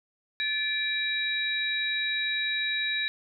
sine tone cluster, 1737 / 2351 / 3840 Hz, A6 / D7 / B7, -23 / +1 / -49 cents, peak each -31 / -32 / -29 dBFS, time 0.4-3.08 s, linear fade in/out 0 ms, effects none

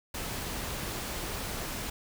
pink noise, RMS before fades -36 dBFS, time 0.14-1.9 s, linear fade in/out 5 ms, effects none

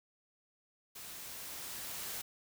white noise with level ramp, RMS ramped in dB -48 to -41 dBFS, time 0.95-2.22 s, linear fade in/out 10 ms, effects none

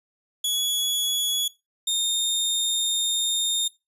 sawtooth tone pair in turn, 3376 / 3661 Hz, G#7 / A#7, +28 / -32 cents, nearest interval minor second, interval 140 cents, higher second, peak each -19 / -19 dBFS, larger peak neither, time 0.44-1.48 / 1.87-3.68 s, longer second, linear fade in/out 5 ms, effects noise-tail reverb RT60 0.2 s tail -17 dB re dry + resampled to 32000 Hz

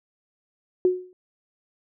sine tone with exponential decay, 365.3 Hz, F#4, 22 cents flat, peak -13 dBFS, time 0.85-1.13 s, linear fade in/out 1 ms, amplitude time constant 60 ms, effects none

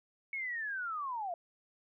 sine linear sweep, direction down, 2217 to 662 Hz, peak -35 dBFS, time 0.33-1.34 s, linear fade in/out 2 ms, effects none

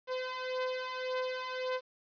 sawtooth beating tone pair, 510 / 511.8 Hz, C5 / C5, -44 / -38 cents, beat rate 1.8 Hz, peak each -34 / -32 dBFS, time 0.07-1.81 s, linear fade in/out 50 ms, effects resampled to 11025 Hz + 10-bit

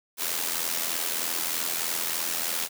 white noise with amplitude modulation, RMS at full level -26 dBFS, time 0.17-2.69 s, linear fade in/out 50 ms, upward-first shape sine, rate 83.2 Hz, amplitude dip 65%, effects high-pass 200 Hz 12 dB/octave

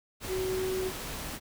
sine tone in noise, 374.6 Hz, F#4, 21 cents sharp, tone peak -29 dBFS, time 0.27-0.92 s, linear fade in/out 50 ms, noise pink, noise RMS -38 dBFS, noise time 0.2-1.4 s, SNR +6 dB, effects none

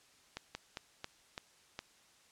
slowing click train, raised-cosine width 0.2 ms, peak -23 dBFS, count 6, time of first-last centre 0.37-1.791 s, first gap 180 ms, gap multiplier 1.23, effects white hiss -65 dBFS RMS until 2.31 s + low-pass 8000 Hz 12 dB/octave

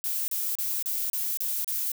violet noise bursts, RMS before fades -29 dBFS, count 7, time 0.04-1.918 s, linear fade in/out 0 ms, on 240 ms, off 33 ms, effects none

